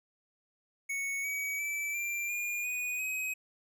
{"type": "tone with pitch steps", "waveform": "square", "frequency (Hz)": [2217, 2266, 2316, 2368, 2420, 2474, 2529], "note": ["C#7", "C#7", "D7", "D7", "D#7", "D#7", "D#7"], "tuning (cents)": [0, 37, -25, 14, -49, -10, 28], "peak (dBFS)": -33, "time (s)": [0.89, 3.34], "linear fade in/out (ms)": 10, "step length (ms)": 350, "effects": []}